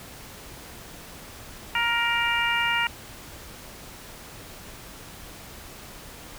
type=harmonic tone; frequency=469.2 Hz; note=A#4; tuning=11 cents sharp; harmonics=2 / 3 / 4 / 5 / 6; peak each=-28 / -28 / -28 / -28 / -28 dBFS; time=1.75-2.87 s; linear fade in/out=2 ms; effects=pink hiss -43 dBFS RMS until 6.38 s